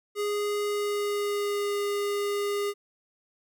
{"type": "tone with pitch glide", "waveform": "square", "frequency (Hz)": [413, 407.3], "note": ["G#4", "G#4"], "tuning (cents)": [-10, -34], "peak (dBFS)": -27, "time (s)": [0.15, 2.74], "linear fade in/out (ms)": 50, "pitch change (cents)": -24, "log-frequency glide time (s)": [0.65, 1.78], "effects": []}